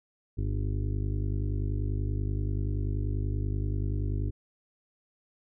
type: harmonic tone with a mistuned harmonic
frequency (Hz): 50.4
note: G1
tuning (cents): +49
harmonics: 1 / 2 / 3 / 5 / 6 / 7 / 8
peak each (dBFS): -30 / -30 / -41 / -43 / -42 / -46 / -46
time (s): 0.37-4.31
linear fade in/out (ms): 20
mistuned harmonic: 5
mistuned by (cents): -22
effects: none